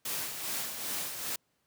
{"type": "noise with tremolo", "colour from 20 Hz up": "white", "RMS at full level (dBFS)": -34, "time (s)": [0.05, 1.36], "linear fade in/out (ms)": 5, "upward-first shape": "sine", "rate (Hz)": 2.5, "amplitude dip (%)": 50, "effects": ["pink hiss -75 dBFS RMS until 1.66 s", "high-pass 100 Hz 12 dB/octave"]}